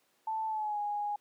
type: tone with pitch glide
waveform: sine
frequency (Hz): 881 to 826.8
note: A5 to G#5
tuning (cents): +2 to -8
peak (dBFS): -31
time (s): 0.27-1.16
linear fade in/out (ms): 5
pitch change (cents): -110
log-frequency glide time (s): 0.47-0.79
effects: pink hiss -71 dBFS RMS until 1.2 s + high-pass 300 Hz 12 dB/octave